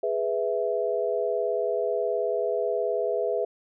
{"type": "chord", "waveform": "sine", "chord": "E major", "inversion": "first", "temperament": "equal", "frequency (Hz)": [415.3, 493.9, 659.3], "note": ["G#4", "B4", "E5"], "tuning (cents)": [0, 0, 0], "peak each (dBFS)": -28, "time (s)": [0.03, 3.45], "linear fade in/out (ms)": 5, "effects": []}